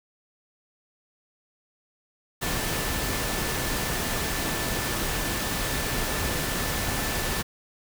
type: tone in noise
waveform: sine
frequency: 1760 Hz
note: A6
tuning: in tune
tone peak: -38 dBFS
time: 2.41-7.43 s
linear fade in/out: 20 ms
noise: pink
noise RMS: -28 dBFS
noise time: 2.41-7.43 s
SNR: -13 dB
effects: none